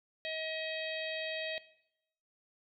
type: harmonic tone with a mistuned harmonic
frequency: 635 Hz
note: D#5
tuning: 35 cents sharp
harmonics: 1 / 3 / 4 / 5 / 6 / 7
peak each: -40 / -43 / -43 / -44 / -45 / -52 dBFS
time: 0.25-1.58 s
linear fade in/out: 0 ms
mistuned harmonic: 5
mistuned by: +22 cents
effects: noise-tail reverb RT60 0.8 s tail -18 dB re dry